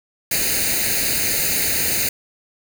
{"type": "noise with comb filter", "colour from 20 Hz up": "white", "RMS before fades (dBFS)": -20, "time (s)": [0.31, 2.09], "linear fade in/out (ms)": 5, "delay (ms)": 0.45, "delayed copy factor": 0.8, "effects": []}